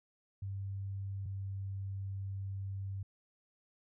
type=tone pair in turn; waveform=sine; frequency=98 / 97.51 Hz; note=G2 / G2; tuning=0 / -9 cents; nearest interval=unison; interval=9 cents; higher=first; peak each=-37 / -37 dBFS; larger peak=neither; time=0.42-1.26 / 1.26-3.03 s; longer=second; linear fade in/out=5 ms; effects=none